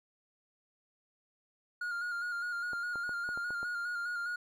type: tone with vibrato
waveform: triangle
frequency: 1421 Hz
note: F6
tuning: 30 cents sharp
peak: -32 dBFS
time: 1.81-4.36 s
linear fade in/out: 5 ms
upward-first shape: square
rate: 4.9 Hz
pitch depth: 28 cents each way
type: clicks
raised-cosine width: 1 ms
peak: -31 dBFS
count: 7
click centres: 2.733 / 2.957 / 3.093 / 3.29 / 3.375 / 3.506 / 3.63 s
effects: none